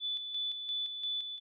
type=tone with tremolo; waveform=sine; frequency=3480 Hz; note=A7; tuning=20 cents flat; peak=-32 dBFS; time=0-1.4 s; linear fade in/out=50 ms; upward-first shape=square; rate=2.9 Hz; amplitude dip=50%; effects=none